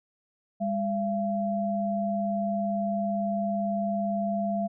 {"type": "tone pair together", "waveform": "sine", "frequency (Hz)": [202.2, 680], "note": ["G#3", "F5"], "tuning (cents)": [-46, -46], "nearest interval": "octave + major sixth", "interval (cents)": 2100, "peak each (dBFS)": -28, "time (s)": [0.6, 4.68], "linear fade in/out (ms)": 20, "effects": []}